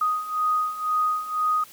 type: beating tone pair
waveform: sine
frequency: 1244.5 / 1246.5 Hz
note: D#6 / D#6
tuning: 0 / +3 cents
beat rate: 2 Hz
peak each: -27 / -23 dBFS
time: 0.01-1.64 s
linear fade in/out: 5 ms
effects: white hiss -48 dBFS RMS until 1.72 s